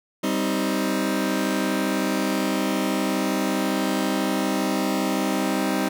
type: chord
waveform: sawtooth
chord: C minor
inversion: second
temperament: just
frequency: 196.22 / 261.6 / 314 Hz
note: G3 / C4 / Eb4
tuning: +2 / 0 / +16 cents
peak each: -22 dBFS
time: 0.23-5.89 s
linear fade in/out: 10 ms
effects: none